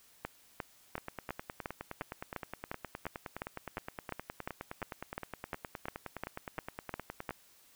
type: two click trains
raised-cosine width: 0.5 ms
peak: -24 / -21 dBFS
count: 62 / 21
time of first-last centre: 0.98-7.308 / 0.25-7.292 s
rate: 9.64 / 2.84 Hz
effects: white hiss -63 dBFS RMS until 7.75 s